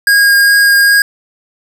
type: tone with vibrato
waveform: square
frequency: 1628 Hz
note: G#6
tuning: 35 cents flat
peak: -6 dBFS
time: 0.07-1.02 s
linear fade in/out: 2 ms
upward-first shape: triangle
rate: 2.5 Hz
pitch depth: 9 cents each way
effects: none